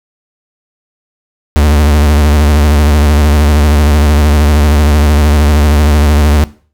45% pulse tone with vibrato, 74.2 Hz, D2, 18 cents sharp, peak -5 dBFS, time 1.56-6.44 s, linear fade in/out 0 ms, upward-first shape sine, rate 13 Hz, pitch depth 71 cents each way, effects noise-tail reverb RT60 0.4 s tail -18 dB re dry

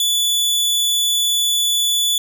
sawtooth tone, 3457 Hz, A7, 31 cents flat, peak -12 dBFS, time 0-2.18 s, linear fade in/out 2 ms, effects none

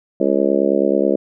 harmonic tone, 69.3 Hz, C#2, in tune, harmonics 3 / 4 / 5 / 6 / 7 / 8 / 9, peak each -22 / -21 / -19 / -22 / -21 / -20 / -25 dBFS, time 0.2-1.16 s, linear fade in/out 5 ms, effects none

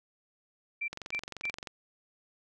sine tone bursts, 2349 Hz, D7, in tune, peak -31 dBFS, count 3, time 0.81-1.506 s, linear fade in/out 10 ms, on 72 ms, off 240 ms
click train, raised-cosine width 0.2 ms, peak -22 dBFS, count 18, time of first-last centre 0.93-1.672 s, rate 22.9 Hz
effects none

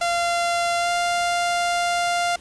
sawtooth tone with pitch glide, 690 to 697.6 Hz, F5 to F5, -21 to -2 cents, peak -16 dBFS, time 0.01-2.36 s, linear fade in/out 5 ms, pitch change +19 cents, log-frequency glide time 0.78-0.9 s, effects pink hiss -47 dBFS RMS until 2.4 s + resampled to 22050 Hz

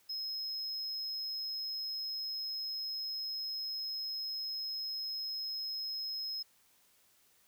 triangle tone, 5140 Hz, E8, 45 cents flat, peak -35 dBFS, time 0.09-6.43 s, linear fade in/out 10 ms, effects white hiss -68 dBFS RMS until 7.47 s

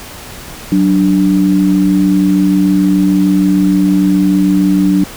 sine tone pair together, 187.07 / 293.7 Hz, F#3 / D4, +19 / 0 cents, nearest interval minor sixth, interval 781 cents, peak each -10 dBFS, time 0.72-5.04 s, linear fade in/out 2 ms, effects pink hiss -30 dBFS RMS until 5.16 s

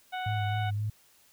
harmonic tone, 740 Hz, F#5, in tune, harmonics 1 / 2 / 3 / 4 / 5, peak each -33 / -39 / -43 / -45 / -47 dBFS, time 0.12-0.71 s, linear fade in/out 20 ms
sine tone with vibrato, 104.6 Hz, G#2, 13 cents sharp, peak -28 dBFS, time 0.26-0.9 s, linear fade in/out 5 ms, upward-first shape sine, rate 3.8 Hz, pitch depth 35 cents each way
effects white hiss -62 dBFS RMS until 1.32 s

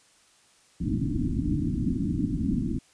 white low-pass noise, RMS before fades -27 dBFS, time 0.8-2.79 s, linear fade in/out 10 ms, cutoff 320 Hz, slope 96 dB/octave, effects white hiss -60 dBFS RMS until 2.93 s + resampled to 22050 Hz

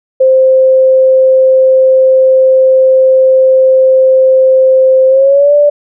sine tone with pitch glide, 523.3 to 584 Hz, C5 to D5, 0 to -10 cents, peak -3 dBFS, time 0.2-5.7 s, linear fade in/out 10 ms, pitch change +190 cents, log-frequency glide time 5.08-5.54 s, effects none

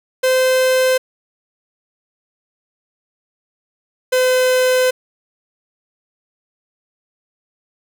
45% pulse tone pair in turn, 516 / 509.8 Hz, C5 / C5, -24 / -45 cents, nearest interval unison, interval 21 cents, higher first, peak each -12 dBFS, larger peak neither, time 0.23-0.98 / 4.12-4.91 s, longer second, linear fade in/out 10 ms, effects none

